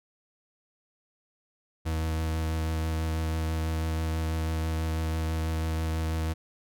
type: tone with vibrato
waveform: 40% pulse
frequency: 80.1 Hz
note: E2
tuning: 49 cents flat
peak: -26 dBFS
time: 1.85-6.34 s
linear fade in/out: 20 ms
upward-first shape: sine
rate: 6.1 Hz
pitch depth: 12 cents each way
effects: none